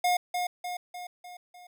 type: tone with echo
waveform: square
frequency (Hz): 716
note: F5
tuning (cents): +43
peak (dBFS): -23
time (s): 0.04-0.17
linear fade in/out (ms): 5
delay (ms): 300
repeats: 5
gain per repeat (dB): -5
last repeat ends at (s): 1.67
effects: none